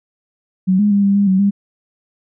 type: tone with pitch steps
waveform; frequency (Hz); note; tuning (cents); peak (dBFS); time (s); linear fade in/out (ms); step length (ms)
sine; 186.9 / 207.4 / 201.2 / 198.5 / 201.6 / 188.8 / 200.4; F#3 / G#3 / G3 / G3 / G3 / F#3 / G3; +18 / -2 / +45 / +22 / +49 / +35 / +38; -10; 0.67-1.51; 20; 120
effects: none